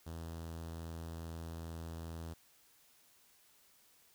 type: tone with notch filter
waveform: sawtooth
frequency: 82.41 Hz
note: E2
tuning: in tune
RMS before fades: -45 dBFS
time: 0.06-2.34 s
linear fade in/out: 10 ms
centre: 2200 Hz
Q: 1.6
effects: white hiss -67 dBFS RMS until 4.14 s